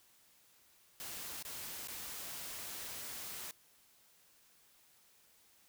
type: noise with dropouts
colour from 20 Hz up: white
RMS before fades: -45 dBFS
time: 1-3.51 s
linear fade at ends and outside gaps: 1 ms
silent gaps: 1.426-1.45 / 1.874-1.883 s
effects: white hiss -67 dBFS RMS until 5.68 s